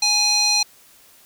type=tone with band-pass filter; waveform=square; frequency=830.6 Hz; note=G#5; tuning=in tune; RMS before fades=-18 dBFS; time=0.02-0.63 s; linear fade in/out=5 ms; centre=4900 Hz; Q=7.8; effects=white hiss -51 dBFS RMS until 1.25 s